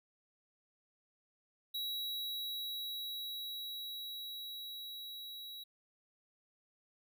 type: tone with level ramp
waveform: square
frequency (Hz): 3880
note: B7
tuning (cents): -31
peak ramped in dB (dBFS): -37 to -46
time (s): 1.74-5.64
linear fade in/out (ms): 10
effects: none